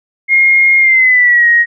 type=tone with pitch glide; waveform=sine; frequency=2139 to 1883.7 Hz; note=C7 to A#6; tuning=+38 to +18 cents; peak=-5 dBFS; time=0.28-1.66 s; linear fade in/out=50 ms; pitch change=-220 cents; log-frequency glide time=0.79-1.47 s; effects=none